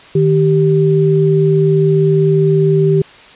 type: tone pair together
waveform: sine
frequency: 154.77 / 390 Hz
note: D#3 / G4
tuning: -9 / -9 cents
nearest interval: octave + major third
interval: 1600 cents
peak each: -11 dBFS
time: 0.15-3.02 s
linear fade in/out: 5 ms
effects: white hiss -39 dBFS RMS until 3.35 s + resampled to 8000 Hz